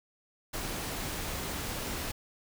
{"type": "noise", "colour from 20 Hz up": "pink", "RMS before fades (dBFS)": -36, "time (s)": [0.53, 2.12], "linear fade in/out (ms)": 10, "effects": []}